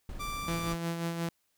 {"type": "noise", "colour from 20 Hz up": "brown", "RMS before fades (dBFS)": -41, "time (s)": [0.09, 0.75], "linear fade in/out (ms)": 2}
{"type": "tone", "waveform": "sawtooth", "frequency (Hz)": 1174.7, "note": "D6", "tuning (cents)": 0, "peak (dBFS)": -32, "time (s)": [0.19, 0.74], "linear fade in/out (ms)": 20}
{"type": "tone with tremolo", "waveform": "sawtooth", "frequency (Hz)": 168.1, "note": "E3", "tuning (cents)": 34, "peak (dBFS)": -26, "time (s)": [0.48, 1.29], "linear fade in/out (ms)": 2, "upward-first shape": "sine", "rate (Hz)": 5.6, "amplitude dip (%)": 45}
{"effects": ["white hiss -75 dBFS RMS until 1.57 s"]}